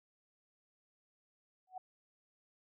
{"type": "tone with exponential growth", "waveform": "sine", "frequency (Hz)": 744, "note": "F#5", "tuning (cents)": 9, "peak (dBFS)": -38, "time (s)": [1.67, 1.78], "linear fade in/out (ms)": 5, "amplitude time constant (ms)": 22, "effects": []}